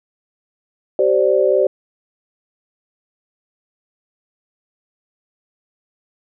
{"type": "chord", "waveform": "sine", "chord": "G suspended fourth", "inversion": "none", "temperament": "equal with one note detuned", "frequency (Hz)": [385.7, 523.3, 587.3], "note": ["G4", "C5", "D5"], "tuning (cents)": [-28, 0, 0], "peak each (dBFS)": -16, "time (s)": [0.99, 1.67], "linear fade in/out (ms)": 2, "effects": []}